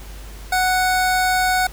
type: tone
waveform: 25% pulse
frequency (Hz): 740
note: F#5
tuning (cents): 0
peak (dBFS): -12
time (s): 0.52-1.67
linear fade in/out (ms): 5
effects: added 50 Hz sine -34 dBFS peak until 1.72 s + pink hiss -42 dBFS RMS until 1.72 s